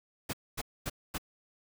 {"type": "noise bursts", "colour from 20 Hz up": "pink", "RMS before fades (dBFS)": -35, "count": 4, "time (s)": [0.29, 1.182], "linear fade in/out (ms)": 10, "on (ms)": 43, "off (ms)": 240, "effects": []}